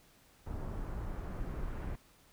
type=noise with low-pass filter sweep; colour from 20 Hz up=brown; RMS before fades=-39 dBFS; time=0.46-1.96 s; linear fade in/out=10 ms; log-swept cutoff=1200 to 1900 Hz; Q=1.1; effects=pink hiss -64 dBFS RMS until 2.32 s